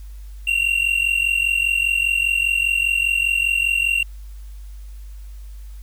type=tone pair together; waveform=triangle; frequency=2730 / 2775 Hz; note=F7 / F7; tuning=-40 / -12 cents; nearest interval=unison; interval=28 cents; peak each=-18 dBFS; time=0.47-4.03 s; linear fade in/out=5 ms; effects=added 50 Hz sine -33 dBFS peak until 5.82 s + white hiss -55 dBFS RMS until 5.82 s